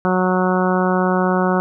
harmonic tone, 183.9 Hz, F#3, 10 cents flat, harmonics 1 / 2 / 3 / 4 / 5 / 6 / 7 / 8, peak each -18 / -21 / -23 / -24 / -25 / -26 / -26 / -27 dBFS, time 0.05-1.6 s, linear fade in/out 0 ms, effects none

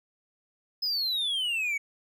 triangle exponential sweep, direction down, 5130 to 2217 Hz, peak -25 dBFS, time 0.82-1.78 s, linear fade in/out 10 ms, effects none

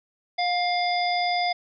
harmonic tone with a mistuned harmonic, 703 Hz, F5, 11 cents sharp, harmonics 1 / 3 / 5 / 7, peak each -23 / -29 / -33 / -31 dBFS, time 0.38-1.53 s, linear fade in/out 10 ms, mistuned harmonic 1, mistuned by +22 cents, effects none

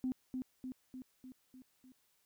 sine tone with echo, 256.9 Hz, C4, 32 cents flat, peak -32 dBFS, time 0.04-0.12 s, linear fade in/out 0 ms, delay 300 ms, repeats 6, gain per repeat -4 dB, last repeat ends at 1.92 s, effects tanh soft clip ceiling -28 dBFS + white hiss -75 dBFS RMS until 2.25 s

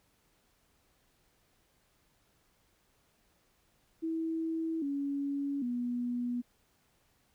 sine tone with pitch steps, 324.8 / 281.1 / 243.3 Hz, E4 / C#4 / B3, -26 / +24 / -26 cents, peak -31 dBFS, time 4.02-6.42 s, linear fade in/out 20 ms, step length 800 ms, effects pink hiss -71 dBFS RMS until 7.34 s

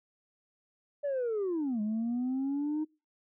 sine linear two-way sweep, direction down then up, 587.3 to 207.7 to 312.5 Hz, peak -27 dBFS, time 1.03-2.85 s, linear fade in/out 20 ms, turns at 1.81 s, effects noise-tail reverb RT60 0.3 s tail -26 dB re dry + tanh soft clip ceiling -27 dBFS

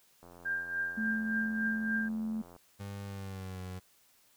click train, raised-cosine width 1 ms, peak -39 dBFS, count 204, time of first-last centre 0.23-2.563 s, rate 87 Hz
sine tone with tremolo, 1594 Hz, G6, 28 cents sharp, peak -29 dBFS, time 0.45-2.09 s, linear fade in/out 10 ms, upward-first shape triangle, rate 3.5 Hz, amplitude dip 75%
sine tone, 219.1 Hz, A3, 7 cents flat, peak -32 dBFS, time 0.97-2.42 s, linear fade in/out 10 ms
30% pulse tone with pitch glide, 100 to 92.23 Hz, G2 to F#2, +35 to -5 cents, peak -37 dBFS, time 2.79-3.8 s, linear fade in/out 20 ms, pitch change -140 cents, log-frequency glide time 3.05-3.61 s
effects white hiss -66 dBFS RMS until 4.36 s

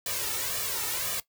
white noise with flanger, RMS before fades -31 dBFS, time 0.06-1.2 s, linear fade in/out 2 ms, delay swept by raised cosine 1.7 to 2.26 ms, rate 1.9 Hz, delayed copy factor +0.8, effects noise-tail reverb RT60 0.1 s tail -17 dB re dry + high-pass 60 Hz 12 dB/octave

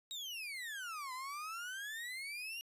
35% pulse exponential two-way sweep, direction down then up, 3833 to 1001 to 2857 Hz, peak -40 dBFS, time 0.11-2.61 s, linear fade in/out 0 ms, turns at 1.13 s, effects resampled to 32000 Hz

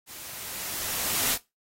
white noise with level ramp, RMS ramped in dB -43 to -24 dBFS, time 0.06-1.38 s, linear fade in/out 50 ms, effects noise-tail reverb RT60 0.2 s tail -17 dB re dry + AAC 48 kbps

